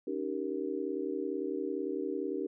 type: chord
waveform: sine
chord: Eb dominant seventh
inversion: third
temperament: just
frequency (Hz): 280 / 311.1 / 388.9 / 466.7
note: Db4 / Eb4 / G4 / Bb4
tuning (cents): +18 / 0 / -14 / +2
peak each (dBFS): -38 / -38 / -36 / -39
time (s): 0.07-2.47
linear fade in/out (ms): 5
effects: none